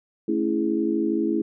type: chord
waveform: sine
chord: A major seventh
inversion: none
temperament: equal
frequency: 220 / 277.2 / 329.6 / 415.3 Hz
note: A3 / C#4 / E4 / G#4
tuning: 0 / 0 / 0 / 0 cents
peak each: -27 / -28 / -23 / -29 dBFS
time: 0.28-1.42 s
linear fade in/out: 5 ms
effects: none